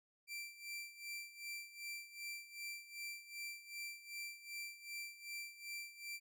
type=tone with tremolo; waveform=sawtooth; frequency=2349 Hz; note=D7; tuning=in tune; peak=-40 dBFS; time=0.27-6.2 s; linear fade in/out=50 ms; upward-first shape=sine; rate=2.6 Hz; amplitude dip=80%; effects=none